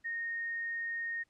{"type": "tone", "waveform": "sine", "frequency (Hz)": 1852, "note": "A#6", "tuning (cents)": -12, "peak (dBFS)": -34, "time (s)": [0.04, 1.24], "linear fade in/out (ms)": 20, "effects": ["pink hiss -75 dBFS RMS until 1.29 s", "low-pass 8000 Hz 12 dB/octave"]}